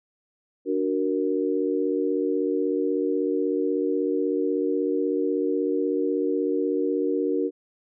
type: chord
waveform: sine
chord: D augmented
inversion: none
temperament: equal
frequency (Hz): 293.7 / 370 / 466.2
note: D4 / F#4 / A#4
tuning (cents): 0 / 0 / 0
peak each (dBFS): -26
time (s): 0.65-7.51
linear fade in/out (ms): 50
effects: none